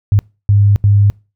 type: tone bursts at uneven times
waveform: sine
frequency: 101.6 Hz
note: G#2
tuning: 38 cents flat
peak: -6 dBFS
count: 3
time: 0.12-0.19 / 0.49-0.76 / 0.84-1.1 s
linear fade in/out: 0 ms
effects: noise-tail reverb RT60 0.3 s tail -26 dB re dry